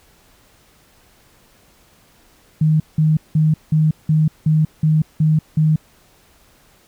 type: tone bursts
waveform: sine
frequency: 155.56 Hz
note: D#3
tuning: in tune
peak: -11 dBFS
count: 9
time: 2.61-5.76 s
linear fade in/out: 5 ms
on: 190 ms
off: 180 ms
effects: pink hiss -53 dBFS RMS until 6.87 s